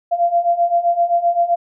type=beating tone pair; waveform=sine; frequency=685 / 692.7 Hz; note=F5 / F5; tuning=-34 / -14 cents; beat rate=7.7 Hz; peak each=-18 / -15 dBFS; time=0.11-1.56 s; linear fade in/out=20 ms; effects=none